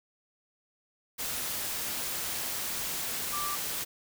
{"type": "tone in noise", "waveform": "sine", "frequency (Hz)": 1174.7, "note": "D6", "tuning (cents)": 0, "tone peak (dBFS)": -33, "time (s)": [3.32, 3.56], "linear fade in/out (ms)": 20, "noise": "white", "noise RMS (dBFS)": -34, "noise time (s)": [1.18, 3.85], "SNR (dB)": -2, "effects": []}